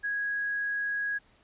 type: tone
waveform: sine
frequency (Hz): 1656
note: G#6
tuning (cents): -5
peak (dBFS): -28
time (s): 0.03-1.19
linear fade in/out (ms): 20
effects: pink hiss -63 dBFS RMS until 1.43 s + resampled to 8000 Hz